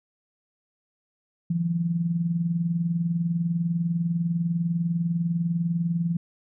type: tone with tremolo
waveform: sine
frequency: 169.5 Hz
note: E3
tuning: 49 cents sharp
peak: -19 dBFS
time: 1.5-6.17 s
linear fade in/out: 5 ms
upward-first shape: triangle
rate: 20 Hz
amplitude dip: 70%
effects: none

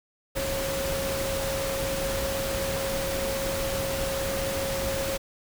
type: tone in noise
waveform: sine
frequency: 544 Hz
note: C#5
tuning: 33 cents flat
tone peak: -29 dBFS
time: 0.35-5.18 s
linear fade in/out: 20 ms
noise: pink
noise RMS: -31 dBFS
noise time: 0.35-5.18 s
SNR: -1 dB
effects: none

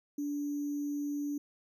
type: tone with sample-and-hold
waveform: sine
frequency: 290 Hz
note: D4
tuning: 22 cents flat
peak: -32 dBFS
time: 0.18-1.38 s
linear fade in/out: 5 ms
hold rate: 6300 Hz
effects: none

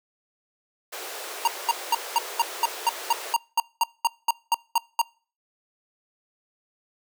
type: high-pass noise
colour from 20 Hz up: pink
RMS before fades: -36 dBFS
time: 0.92-3.34 s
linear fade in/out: 10 ms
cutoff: 370 Hz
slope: 48 dB/octave
type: tone bursts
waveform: square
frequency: 932.3 Hz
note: A#5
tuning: in tune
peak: -18 dBFS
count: 16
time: 1.45-5.016 s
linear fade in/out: 2 ms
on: 26 ms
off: 210 ms
effects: noise-tail reverb RT60 0.4 s tail -25 dB re dry

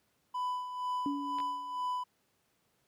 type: tone with tremolo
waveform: triangle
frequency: 997 Hz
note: B5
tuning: 16 cents sharp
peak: -29 dBFS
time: 0.34-2.04 s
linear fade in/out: 10 ms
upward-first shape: sine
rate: 2.1 Hz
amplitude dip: 60%
type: tone with exponential decay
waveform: sine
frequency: 284.5 Hz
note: C#4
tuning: 45 cents sharp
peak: -29 dBFS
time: 1.06-1.89 s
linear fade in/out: 0 ms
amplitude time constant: 180 ms
type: clicks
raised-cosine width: 0.3 ms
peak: -30 dBFS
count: 2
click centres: 1.386 / 1.402 s
effects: pink hiss -74 dBFS RMS until 2.87 s + high-pass 100 Hz 12 dB/octave

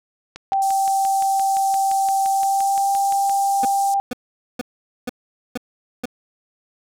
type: click train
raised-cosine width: 0.2 ms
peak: -17 dBFS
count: 18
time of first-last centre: 0.36-3.296 s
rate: 5.79 Hz
type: tone with pitch glide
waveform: sine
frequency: 780 to 792.3 Hz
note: G5 to G5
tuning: -9 to +18 cents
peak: -16 dBFS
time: 0.52-4 s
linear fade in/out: 0 ms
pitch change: +27 cents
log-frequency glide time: 2.28-2.93 s
type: band-pass noise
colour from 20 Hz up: pink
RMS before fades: -34 dBFS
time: 0.62-3.94 s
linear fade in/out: 0 ms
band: 6100 to 11000 Hz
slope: 24 dB/octave
type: tone bursts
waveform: 25% pulse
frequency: 246.9 Hz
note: B3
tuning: in tune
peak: -19 dBFS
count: 6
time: 3.63-6.056 s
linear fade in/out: 2 ms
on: 21 ms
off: 460 ms
effects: none

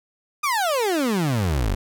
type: exponential sweep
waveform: 30% pulse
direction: down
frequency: 1244.5 to 43.42 Hz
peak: -17 dBFS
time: 0.43-1.75 s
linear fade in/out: 10 ms
effects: none

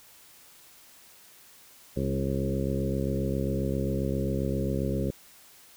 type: harmonic tone with a mistuned harmonic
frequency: 67.5 Hz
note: C#2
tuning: 45 cents flat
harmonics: 1 / 2 / 3 / 4 / 5 / 6 / 7 / 8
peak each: -33 / -31 / -32 / -36 / -37 / -35 / -39 / -36 dBFS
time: 1.96-5.11 s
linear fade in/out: 10 ms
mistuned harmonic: 4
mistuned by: +18 cents
effects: white hiss -54 dBFS RMS until 5.76 s

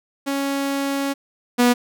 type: tone pair in turn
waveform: sawtooth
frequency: 277.2 / 243.8 Hz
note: C#4 / B3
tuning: 0 / -22 cents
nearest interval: major second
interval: 222 cents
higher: first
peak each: -17 / -9 dBFS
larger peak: second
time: 0.26-1.14 / 1.58-1.74 s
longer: first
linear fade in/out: 20 ms
effects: none

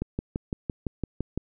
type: click train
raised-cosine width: 3 ms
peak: -15 dBFS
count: 9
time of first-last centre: 0.02-1.376 s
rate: 5.9 Hz
effects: none

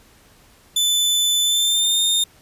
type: tone with pitch glide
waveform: sawtooth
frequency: 3511 to 3645 Hz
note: A7 to A#7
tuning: -4 to -40 cents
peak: -13 dBFS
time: 0.76-2.24 s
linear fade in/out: 5 ms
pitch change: +64 cents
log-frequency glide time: 1.43-2 s
effects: pink hiss -52 dBFS RMS until 2.41 s + resampled to 32000 Hz

